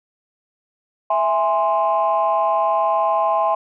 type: chord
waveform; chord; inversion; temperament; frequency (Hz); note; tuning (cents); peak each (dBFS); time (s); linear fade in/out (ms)
sine; E augmented; none; equal with one note detuned; 659.3 / 826.3 / 1046.5; E5 / G#5 / B#5; 0 / -9 / 0; -19; 1.1-3.55; 5
effects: tanh soft clip ceiling -8 dBFS